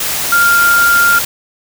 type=tone in noise; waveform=sine; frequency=1396.9 Hz; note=F6; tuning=in tune; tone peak=-7 dBFS; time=0.32-1.19 s; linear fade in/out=5 ms; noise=white; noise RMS=-17 dBFS; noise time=0-1.25 s; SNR=+7 dB; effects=none

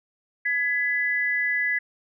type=tone pair together; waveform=sine; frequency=1681 / 1999 Hz; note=G#6 / B6; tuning=+20 / +20 cents; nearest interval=minor third; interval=300 cents; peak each=-26 / -23 dBFS; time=0.45-1.79 s; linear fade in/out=10 ms; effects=none

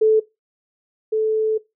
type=tone pair in turn; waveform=sine; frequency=436.4 / 436.4 Hz; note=A4 / A4; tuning=-14 / -14 cents; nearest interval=unison; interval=0 cents; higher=neither; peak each=-11 / -16 dBFS; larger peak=first; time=0.01-0.2 / 1.12-1.58 s; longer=second; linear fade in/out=10 ms; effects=noise-tail reverb RT60 0.2 s tail -19 dB re dry

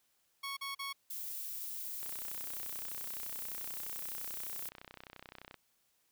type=tone bursts; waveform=15% pulse; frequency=1106 Hz; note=C#6; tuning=4 cents flat; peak=-32 dBFS; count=3; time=0.43-0.93 s; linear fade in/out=10 ms; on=140 ms; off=40 ms
type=noise; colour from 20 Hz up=violet; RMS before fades=-42 dBFS; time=1.1-4.69 s; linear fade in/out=5 ms
type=click train; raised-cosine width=0.3 ms; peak=-32 dBFS; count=112; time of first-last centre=2.03-5.543 s; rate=31.6 Hz
effects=white hiss -75 dBFS RMS until 6.11 s

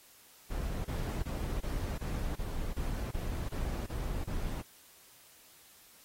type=noise bursts; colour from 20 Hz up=brown; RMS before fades=-35 dBFS; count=11; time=0.5-4.62 s; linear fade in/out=10 ms; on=350 ms; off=27 ms; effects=white hiss -59 dBFS RMS until 6.04 s + AAC 48 kbps

